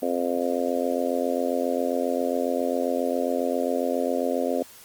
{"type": "harmonic tone", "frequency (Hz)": 87.4, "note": "F2", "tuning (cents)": 2, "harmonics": [3, 4, 5, 6, 7, 8], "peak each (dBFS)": [-28, -33, -30, -28, -29, -33], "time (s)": [0.02, 4.63], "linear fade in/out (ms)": 5, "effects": ["white hiss -48 dBFS RMS until 4.84 s", "Opus 24 kbps"]}